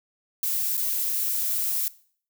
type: noise with dropouts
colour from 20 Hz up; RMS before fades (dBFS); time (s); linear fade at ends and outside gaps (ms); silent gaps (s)
violet; -26; 0.43-1.88; 1; 0.77-0.776
effects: noise-tail reverb RT60 0.5 s tail -19 dB re dry